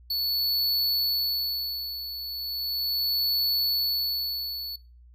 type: tone with tremolo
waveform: square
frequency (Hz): 4435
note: C#8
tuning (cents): 0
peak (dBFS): -22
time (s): 0.1-4.76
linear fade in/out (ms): 5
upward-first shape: sine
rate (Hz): 0.37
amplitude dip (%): 70
effects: noise-tail reverb RT60 0.3 s tail -21 dB re dry + added 60 Hz sine -49 dBFS peak until 5.14 s